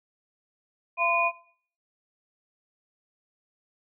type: tone cluster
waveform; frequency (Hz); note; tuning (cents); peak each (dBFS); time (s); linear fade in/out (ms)
sine; 681 / 1024 / 2458; F5 / C6 / D#7; -44 / -38 / -22; -28 / -26 / -23; 0.97-1.32; 50
effects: noise-tail reverb RT60 0.5 s tail -17 dB re dry